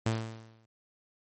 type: tone with exponential decay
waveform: sawtooth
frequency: 112.5 Hz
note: A2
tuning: 39 cents sharp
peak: -21 dBFS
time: 0.06-0.66 s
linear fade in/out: 5 ms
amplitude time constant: 130 ms
effects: MP3 32 kbps